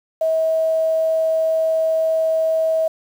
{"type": "tone with quantisation", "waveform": "sine", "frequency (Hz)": 643, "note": "E5", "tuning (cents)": -43, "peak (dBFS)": -15, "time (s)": [0.21, 2.88], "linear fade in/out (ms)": 5, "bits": 7, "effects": []}